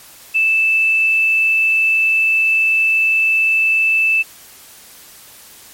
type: tone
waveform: sine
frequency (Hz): 2637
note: E7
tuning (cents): 0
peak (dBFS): -11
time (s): 0.34-4.23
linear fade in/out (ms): 20
effects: white hiss -41 dBFS RMS until 5.73 s + MP3 64 kbps